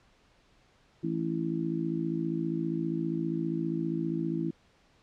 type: harmonic tone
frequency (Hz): 55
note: A1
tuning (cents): 0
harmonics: 3 / 4 / 5 / 6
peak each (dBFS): -33 / -38 / -35 / -32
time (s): 1.03-4.51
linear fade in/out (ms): 10
effects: pink hiss -64 dBFS RMS until 5.02 s + low-pass 5000 Hz 12 dB/octave